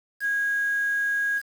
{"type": "tone with quantisation", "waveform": "sine", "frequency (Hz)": 1644, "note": "G#6", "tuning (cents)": -18, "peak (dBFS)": -22, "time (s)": [0.2, 1.42], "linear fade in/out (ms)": 50, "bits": 7, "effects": []}